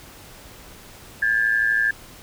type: tone pair together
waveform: sine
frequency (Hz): 1615 / 1727.3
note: G#6 / A6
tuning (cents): -49 / -32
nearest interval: minor second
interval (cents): 117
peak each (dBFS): -20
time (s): 1.22-1.91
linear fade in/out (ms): 5
effects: pink hiss -44 dBFS RMS until 2.22 s